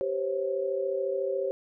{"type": "tone cluster", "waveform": "sine", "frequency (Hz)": [389.1, 507, 541], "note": ["G4", "B4", "C#5"], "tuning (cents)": [-13, 45, -42], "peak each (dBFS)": [-31, -35, -29], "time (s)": [0.01, 1.51], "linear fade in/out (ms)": 0, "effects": []}